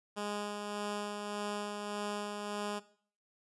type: tone with tremolo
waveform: 10% pulse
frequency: 206.6 Hz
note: G#3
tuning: 9 cents flat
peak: -27 dBFS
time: 0.16-2.8 s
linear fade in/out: 20 ms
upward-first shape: sine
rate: 1.7 Hz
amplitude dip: 35%
effects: noise-tail reverb RT60 0.5 s tail -17 dB re dry + resampled to 24000 Hz